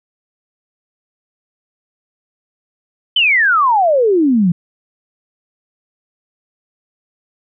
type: exponential sweep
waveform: sine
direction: down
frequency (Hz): 3116 to 164.81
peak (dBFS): -9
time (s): 3.16-4.52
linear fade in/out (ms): 5
effects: none